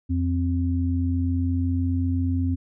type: tone pair together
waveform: sine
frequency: 87.3 / 261.6 Hz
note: F2 / C4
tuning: 0 / 0 cents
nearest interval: octave + perfect fifth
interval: 1900 cents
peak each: -22 / -25 dBFS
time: 0.09-2.56 s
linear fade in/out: 20 ms
effects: none